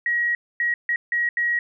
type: tone bursts at uneven times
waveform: sine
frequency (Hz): 1902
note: A#6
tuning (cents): +34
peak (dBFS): -19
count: 5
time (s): 0.06-0.35 / 0.6-0.74 / 0.89-0.96 / 1.12-1.29 / 1.37-1.59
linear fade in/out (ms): 2
effects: none